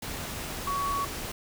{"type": "tone in noise", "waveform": "sine", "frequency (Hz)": 1123, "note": "C#6", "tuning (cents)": 22, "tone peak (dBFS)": -27, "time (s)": [0.67, 1.05], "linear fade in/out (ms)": 5, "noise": "pink", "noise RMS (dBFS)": -36, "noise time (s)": [0.02, 1.32], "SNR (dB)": 6, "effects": []}